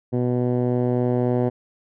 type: tone with low-pass filter sweep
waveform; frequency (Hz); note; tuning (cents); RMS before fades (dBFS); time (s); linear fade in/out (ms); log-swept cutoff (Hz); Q
10% pulse; 123.47; B2; 0; -21; 0.12-1.5; 20; 390 to 610; 0.78
effects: none